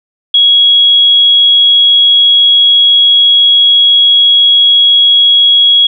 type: tone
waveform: sine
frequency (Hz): 3322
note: G#7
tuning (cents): 0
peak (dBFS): -3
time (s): 0.34-5.87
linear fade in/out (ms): 5
effects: none